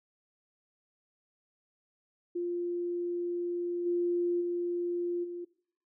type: tone with level steps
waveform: sine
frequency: 349.2 Hz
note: F4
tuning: in tune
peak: -30 / -26 / -29 / -36 dBFS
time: 2.35-5.45 s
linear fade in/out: 10 ms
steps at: 3.85 / 4.4 / 5.23 s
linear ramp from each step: 20 ms
effects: noise-tail reverb RT60 0.6 s tail -21 dB re dry